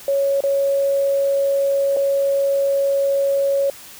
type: tone with dropouts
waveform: sine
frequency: 554.4 Hz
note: C#5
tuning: in tune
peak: -15 dBFS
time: 0.08-3.7 s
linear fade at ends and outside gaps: 2 ms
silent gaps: 0.406-0.437 / 1.965-1.969 s
effects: white hiss -40 dBFS RMS until 3.99 s

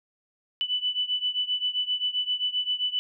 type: beating tone pair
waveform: sine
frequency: 2982 / 2989.6 Hz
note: F#7 / F#7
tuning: +13 / +17 cents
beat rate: 7.6 Hz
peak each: -27 / -29 dBFS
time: 0.61-2.99 s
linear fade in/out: 0 ms
effects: none

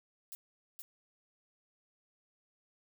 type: noise with echo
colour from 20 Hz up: violet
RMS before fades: -45 dBFS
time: 0.32-0.35 s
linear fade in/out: 0 ms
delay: 470 ms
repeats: 1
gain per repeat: -2 dB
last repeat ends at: 0.82 s
effects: none

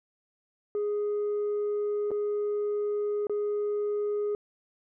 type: tone with dropouts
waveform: sine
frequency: 414.8 Hz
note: G#4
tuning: 2 cents flat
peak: -24 dBFS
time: 0.75-4.35 s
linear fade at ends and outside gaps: 1 ms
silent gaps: 2.107-2.115 / 3.269-3.296 s
effects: tanh soft clip ceiling -25 dBFS

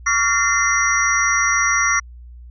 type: tone cluster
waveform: sine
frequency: 1131 / 1389 / 1823 / 2059 / 5790 Hz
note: C#6 / F6 / A#6 / C7 / F#8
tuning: +34 / -10 / -39 / -28 / -38 cents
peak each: -21 dBFS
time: 0.06-2 s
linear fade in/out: 10 ms
effects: added 60 Hz sine -36 dBFS peak until 2.5 s

